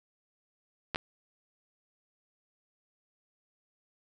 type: clicks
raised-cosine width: 0.3 ms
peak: -15 dBFS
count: 2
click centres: 0.947 / 0.959 s
effects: none